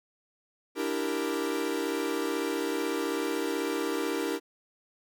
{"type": "chord", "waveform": "45% pulse", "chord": "E half-diminished seventh", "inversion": "third", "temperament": "equal", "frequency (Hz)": [293.7, 329.6, 392, 466.2], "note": ["D4", "E4", "G4", "Bb4"], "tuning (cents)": [0, 0, 0, 0], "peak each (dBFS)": -34, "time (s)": [0.75, 4.4], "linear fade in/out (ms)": 50, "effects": []}